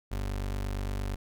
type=tone; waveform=30% pulse; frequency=48.7 Hz; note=G1; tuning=11 cents flat; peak=-28 dBFS; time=0.11-1.16 s; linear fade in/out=10 ms; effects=none